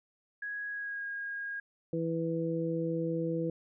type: tone with pitch glide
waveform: sine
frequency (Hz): 1661.2 to 1631.7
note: G#6 to G#6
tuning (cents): 0 to -31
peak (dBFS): -35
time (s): 0.42-1.6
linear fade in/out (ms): 5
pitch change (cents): -31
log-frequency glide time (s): 0.69-1.06
type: harmonic tone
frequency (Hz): 164.81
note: E3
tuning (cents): 0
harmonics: 1 / 2 / 3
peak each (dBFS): -34 / -34 / -34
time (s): 1.93-3.5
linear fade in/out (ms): 2
effects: none